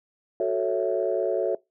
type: chord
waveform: sine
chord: F# minor seventh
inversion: none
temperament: equal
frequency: 370 / 440 / 554.4 / 659.3 Hz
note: F#4 / A4 / C#5 / E5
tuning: 0 / 0 / 0 / 0 cents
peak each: -27 dBFS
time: 0.4-1.55 s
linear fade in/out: 2 ms
effects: noise-tail reverb RT60 0.2 s tail -22 dB re dry + tanh soft clip ceiling -12 dBFS